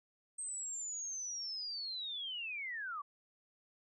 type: linear sweep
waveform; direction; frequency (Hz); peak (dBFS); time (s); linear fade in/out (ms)
sine; down; 8372 to 1108.7; -39; 0.38-3.02; 10
effects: none